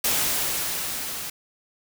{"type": "noise with level ramp", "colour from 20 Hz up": "white", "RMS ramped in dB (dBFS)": [-22, -33], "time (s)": [0.04, 1.3], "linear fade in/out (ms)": 5, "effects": []}